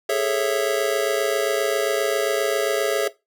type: chord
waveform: square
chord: A major seventh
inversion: third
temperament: just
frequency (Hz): 412.5 / 440 / 550 / 660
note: G#4 / A4 / C#5 / E5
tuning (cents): -12 / 0 / -14 / +2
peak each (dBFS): -26 / -27 / -25 / -25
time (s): 0.09-3.08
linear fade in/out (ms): 5
effects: noise-tail reverb RT60 0.2 s tail -17 dB re dry